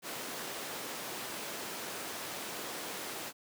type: high-pass noise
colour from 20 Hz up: pink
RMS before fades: -41 dBFS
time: 0.02-3.33 s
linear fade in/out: 50 ms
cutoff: 290 Hz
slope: 12 dB/octave
effects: none